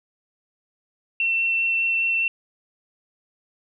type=tone with vibrato; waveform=sine; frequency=2700 Hz; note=E7; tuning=41 cents sharp; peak=-19 dBFS; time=1.2-2.28 s; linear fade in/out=2 ms; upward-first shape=sine; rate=4.9 Hz; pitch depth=8 cents each way; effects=none